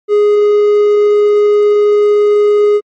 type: tone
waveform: triangle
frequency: 415.3 Hz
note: G#4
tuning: in tune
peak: -4 dBFS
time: 0.08-2.81 s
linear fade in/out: 50 ms
effects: MP3 32 kbps